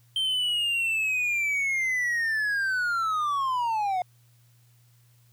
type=linear sweep; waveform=triangle; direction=down; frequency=3136 to 711 Hz; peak=-22 dBFS; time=0.16-4.02 s; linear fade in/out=2 ms; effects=added 119 Hz sine -57 dBFS peak until 5.32 s + white hiss -66 dBFS RMS until 5.32 s